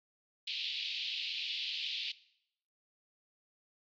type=band-pass noise; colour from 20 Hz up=pink; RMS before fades=-38 dBFS; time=0.47-2.12 s; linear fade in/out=5 ms; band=2600 to 4400 Hz; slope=48 dB/octave; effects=noise-tail reverb RT60 0.7 s tail -18 dB re dry + MP3 64 kbps